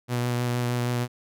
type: tone with vibrato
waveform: sawtooth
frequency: 121.9 Hz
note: B2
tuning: 22 cents flat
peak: -20 dBFS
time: 0.08-1.08 s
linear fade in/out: 50 ms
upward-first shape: triangle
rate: 6.4 Hz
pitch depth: 19 cents each way
effects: none